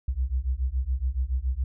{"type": "beating tone pair", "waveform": "sine", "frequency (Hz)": [60.8, 67.9], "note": ["B1", "C#2"], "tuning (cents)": [-26, -35], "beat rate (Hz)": 7.1, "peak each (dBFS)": -27, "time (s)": [0.08, 1.64], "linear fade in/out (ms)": 5, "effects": []}